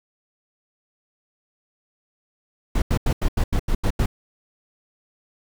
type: noise bursts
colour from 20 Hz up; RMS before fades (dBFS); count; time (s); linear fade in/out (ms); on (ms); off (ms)
brown; -19; 9; 2.75-4.06; 5; 70; 85
effects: none